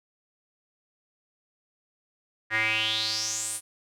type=tone with band-pass filter sweep; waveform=square; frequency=110 Hz; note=A2; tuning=in tune; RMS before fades=-28 dBFS; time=2.5-3.61 s; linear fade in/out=50 ms; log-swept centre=1800 to 10000 Hz; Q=6.4; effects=none